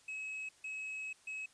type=tone bursts at uneven times; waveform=triangle; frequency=2567 Hz; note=E7; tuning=47 cents flat; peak=-38 dBFS; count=3; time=0.08-0.49 / 0.64-1.13 / 1.27-1.46 s; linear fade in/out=5 ms; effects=white hiss -65 dBFS RMS until 1.53 s + resampled to 22050 Hz